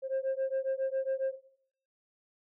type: beating tone pair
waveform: sine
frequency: 529 / 536.3 Hz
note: C5 / C5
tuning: +19 / +43 cents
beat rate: 7.3 Hz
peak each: -31 dBFS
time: 0.02-1.36 s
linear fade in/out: 50 ms
effects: noise-tail reverb RT60 0.6 s tail -17 dB re dry + tanh soft clip ceiling -26 dBFS